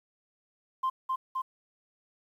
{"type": "tone with echo", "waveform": "sine", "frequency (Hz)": 1046, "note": "C6", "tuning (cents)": -1, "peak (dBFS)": -24, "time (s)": [0.83, 0.9], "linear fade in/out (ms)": 10, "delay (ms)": 260, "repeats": 2, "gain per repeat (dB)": -2, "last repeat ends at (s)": 1.42, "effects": ["tanh soft clip ceiling -23 dBFS", "10-bit"]}